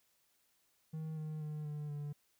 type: tone with pitch steps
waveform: triangle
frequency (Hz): 157.8 / 154.82 / 151.9 / 149.03 / 146.22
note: D#3 / D#3 / D#3 / D3 / D3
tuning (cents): +25 / -8 / -41 / +26 / -7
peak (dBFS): -37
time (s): 0.93-2.13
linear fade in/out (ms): 10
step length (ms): 240
effects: white hiss -75 dBFS RMS until 2.39 s